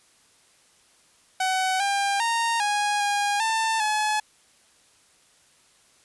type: tone with pitch steps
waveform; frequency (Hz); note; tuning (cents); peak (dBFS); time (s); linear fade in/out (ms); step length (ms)
sawtooth; 752 / 799 / 925 / 826 / 816 / 893 / 852; F#5 / G5 / A#5 / G#5 / G#5 / A5 / G#5; +28 / +33 / -14 / -10 / -31 / +25 / +44; -18; 1.4-4.2; 5; 400
effects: white hiss -59 dBFS RMS until 6.04 s + resampled to 24000 Hz